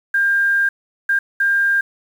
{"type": "tone bursts at uneven times", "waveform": "sine", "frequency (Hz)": 1600, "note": "G6", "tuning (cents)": 35, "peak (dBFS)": -13, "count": 3, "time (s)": [[0.14, 0.69], [1.09, 1.19], [1.4, 1.81]], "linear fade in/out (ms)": 5, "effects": ["7-bit"]}